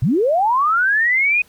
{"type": "linear sweep", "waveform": "sine", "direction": "up", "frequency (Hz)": [99.5, 2513], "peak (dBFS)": -13, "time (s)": [0.02, 1.42], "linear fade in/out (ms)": 5, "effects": ["pink hiss -52 dBFS RMS until 1.48 s"]}